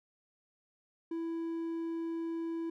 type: tone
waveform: triangle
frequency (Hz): 330.9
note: E4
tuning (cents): +7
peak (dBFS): -32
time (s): 1.11-2.7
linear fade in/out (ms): 5
effects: none